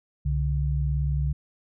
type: tone pair together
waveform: sine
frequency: 65.41 / 143.49 Hz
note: C2 / D3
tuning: 0 / -40 cents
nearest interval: octave + major second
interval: 1360 cents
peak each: -24 / -26 dBFS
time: 0.25-1.33 s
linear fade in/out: 10 ms
effects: none